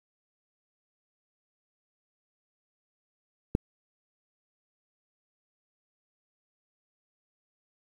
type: click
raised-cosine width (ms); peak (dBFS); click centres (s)
3; -10; 3.551
effects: 8-bit